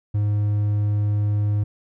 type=tone; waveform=triangle; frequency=103.83 Hz; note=G#2; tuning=in tune; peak=-16 dBFS; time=0.14-1.64 s; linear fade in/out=10 ms; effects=none